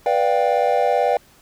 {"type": "chord", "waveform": "triangle", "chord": "G dominant seventh", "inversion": "first", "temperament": "just", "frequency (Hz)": [490, 588, 705.6, 784], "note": ["B4", "D5", "F5", "G5"], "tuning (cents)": [-14, 2, 18, 0], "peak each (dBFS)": -19, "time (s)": [0.06, 1.17], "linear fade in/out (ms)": 2, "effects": ["pink hiss -52 dBFS RMS until 1.41 s"]}